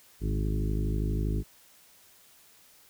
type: harmonic tone with a mistuned harmonic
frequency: 52.4 Hz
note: G#1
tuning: 16 cents sharp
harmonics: 1 / 2 / 3 / 4 / 5 / 6 / 7 / 8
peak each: -28 / -33 / -35 / -38 / -41 / -39 / -42 / -43 dBFS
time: 0.2-1.44 s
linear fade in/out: 50 ms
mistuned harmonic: 3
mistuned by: -42 cents
effects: white hiss -58 dBFS RMS until 2.89 s